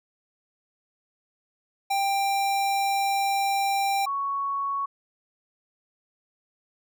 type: tone pair in turn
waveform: square / sine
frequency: 790 / 1112.1 Hz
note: G5 / C#6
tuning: +13 / +5 cents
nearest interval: tritone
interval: 592 cents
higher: second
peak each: -23 / -25 dBFS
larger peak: first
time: 1.9-4.06 / 4.06-4.86 s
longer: first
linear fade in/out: 10 ms
effects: none